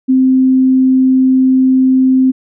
sine tone, 260.4 Hz, C4, 8 cents flat, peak -6 dBFS, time 0.08-2.32 s, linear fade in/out 20 ms, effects none

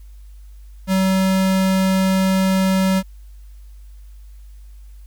square tone, 189.8 Hz, F#3, 44 cents sharp, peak -15 dBFS, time 0.87-3.03 s, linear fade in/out 50 ms, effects added 50 Hz sine -37 dBFS peak until 5.06 s + white hiss -60 dBFS RMS until 5.06 s

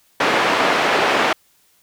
pink band-pass noise, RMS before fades -17 dBFS, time 0.2-1.33 s, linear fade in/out 5 ms, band 430 to 2600 Hz, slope 12 dB/octave, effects white hiss -58 dBFS RMS until 1.82 s

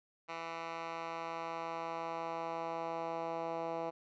10% pulse tone with band-pass filter sweep, 165.6 Hz, E3, 8 cents sharp, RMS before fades -40 dBFS, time 0.28-3.91 s, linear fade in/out 20 ms, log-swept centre 1600 to 660 Hz, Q 1.2, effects resampled to 16000 Hz

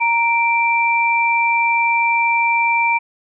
sine tone pair together, 932.2 / 2349 Hz, A#5 / D7, 0 / 0 cents, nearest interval octave + major third, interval 1600 cents, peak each -16 dBFS, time 0-2.99 s, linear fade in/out 20 ms, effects none

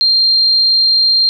sine tone, 4186 Hz, C8, in tune, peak -8 dBFS, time 0.01-1.29 s, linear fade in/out 0 ms, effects none

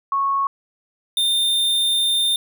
sine / square tone pair in turn, 1102 / 3618 Hz, C#6 / A7, -11 / +48 cents, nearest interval octave + major sixth, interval 2059 cents, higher second, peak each -17 dBFS, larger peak neither, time 0.12-0.47 / 1.17-2.36 s, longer second, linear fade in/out 2 ms, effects none

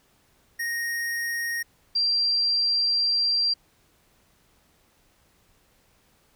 square / sine tone pair in turn, 1864.7 / 4729 Hz, A#6 / D8, 0 / +11 cents, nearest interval octave + major third, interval 1611 cents, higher second, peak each -27 / -20 dBFS, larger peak second, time 0.59-1.63 / 1.95-3.54 s, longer second, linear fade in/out 10 ms, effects pink hiss -63 dBFS RMS until 6.35 s

